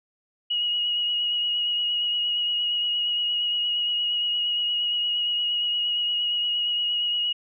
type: tone with vibrato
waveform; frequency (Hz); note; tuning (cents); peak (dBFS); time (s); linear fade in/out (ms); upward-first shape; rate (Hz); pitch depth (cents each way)
sine; 2896; F#7; -38; -22; 0.5-7.33; 10; sine; 8.6; 17
effects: none